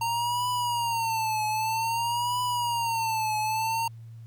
square tone with vibrato, 920 Hz, A#5, 23 cents flat, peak -26 dBFS, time 0.01-3.88 s, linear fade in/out 5 ms, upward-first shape triangle, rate 0.52 Hz, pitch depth 130 cents each way, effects added 114 Hz sine -41 dBFS peak until 4.26 s + pink hiss -67 dBFS RMS until 4.26 s

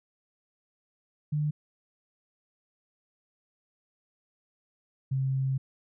sine tone pair in turn, 149.8 / 133.46 Hz, D3 / C3, +35 / +35 cents, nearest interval major second, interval 200 cents, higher first, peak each -25 dBFS, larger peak neither, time 1.32-1.51 / 5.11-5.58 s, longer second, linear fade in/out 10 ms, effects none

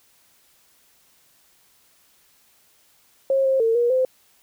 sine tone with pitch steps, 539 / 532 / 453.3 / 477.4 / 516 Hz, C#5 / C5 / A#4 / A#4 / C5, -49 / +29 / -48 / +41 / -24 cents, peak -16 dBFS, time 3.3-4.05 s, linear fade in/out 2 ms, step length 150 ms, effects white hiss -59 dBFS RMS until 4.42 s

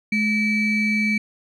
triangle ring-modulated tone, 1047 Hz, C6, 1 cent sharp, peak -13 dBFS, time 0.12-1.18 s, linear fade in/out 5 ms, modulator 1260 Hz, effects none

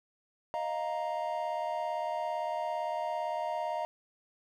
triangle chord, Eb suspended second, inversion none, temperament just, 622.3 / 700 / 933.4 Hz, Eb5 / F5 / Bb5, 0 / +4 / +2 cents, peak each -34 dBFS, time 0.54-3.85 s, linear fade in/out 0 ms, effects none

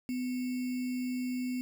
sine tone with sample-and-hold, 251.6 Hz, B3, 32 cents sharp, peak -31 dBFS, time 0.09-1.61 s, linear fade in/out 0 ms, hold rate 2450 Hz, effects none

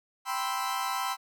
40% pulse chord, C major seventh, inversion second, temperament equal, 784 / 987.8 / 1046.5 / 1318.5 Hz, G5 / B5 / C6 / E6, 0 / 0 / 0 / 0 cents, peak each -34 dBFS, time 0.25-1.17 s, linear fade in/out 50 ms, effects none

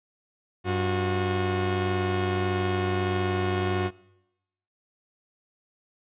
sawtooth tone pair together, 96.1 / 362.8 Hz, G2 / F#4, -34 / -34 cents, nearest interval octave + major seventh, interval 2300 cents, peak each -23 dBFS, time 0.64-3.91 s, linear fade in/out 50 ms, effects noise-tail reverb RT60 0.9 s tail -22 dB re dry + resampled to 8000 Hz

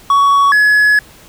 triangle tone pair in turn, 1122 / 1694.3 Hz, C#6 / G#6, +21 / +34 cents, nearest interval perfect fifth, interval 713 cents, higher second, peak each -5 dBFS, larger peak neither, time 0.1-0.52 / 0.52-0.99 s, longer second, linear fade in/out 2 ms, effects pink hiss -41 dBFS RMS until 1.28 s

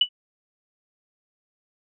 sine tone with exponential decay, 2960 Hz, F#7, in tune, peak -11 dBFS, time 0.01-0.09 s, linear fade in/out 5 ms, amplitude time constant 16 ms, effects none

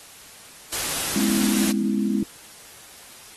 white noise, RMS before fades -26 dBFS, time 0.72-1.72 s, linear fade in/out 10 ms
sine chord, C# minor seventh, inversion second, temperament equal with one note detuned, 207.7 / 246.9 / 271.2 / 329.6 Hz, G#3 / B3 / C#4 / E4, 0 / 0 / -38 / 0 cents, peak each -22 / -28 / -28 / -28 dBFS, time 1.16-2.23 s, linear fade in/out 2 ms
effects white hiss -45 dBFS RMS until 3.36 s + AAC 32 kbps

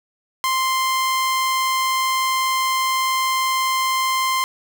sawtooth tone, 1046.5 Hz, C6, in tune, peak -14 dBFS, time 0.44-4.44 s, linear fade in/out 0 ms, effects none

